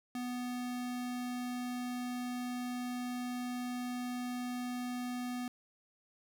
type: tone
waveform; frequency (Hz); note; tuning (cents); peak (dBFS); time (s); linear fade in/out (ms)
square; 247.1; B3; +1; -37; 0.15-5.48; 2
effects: none